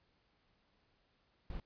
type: noise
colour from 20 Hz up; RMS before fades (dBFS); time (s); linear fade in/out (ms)
brown; -42; 1.5-1.6; 2
effects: pink hiss -75 dBFS RMS until 1.65 s + resampled to 11025 Hz